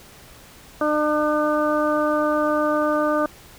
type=harmonic tone; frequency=301.3 Hz; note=D4; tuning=44 cents sharp; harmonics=1 / 2 / 3 / 4 / 5; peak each=-23 / -21 / -31 / -24 / -30 dBFS; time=0.81-3.26 s; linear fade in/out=2 ms; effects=pink hiss -46 dBFS RMS until 3.58 s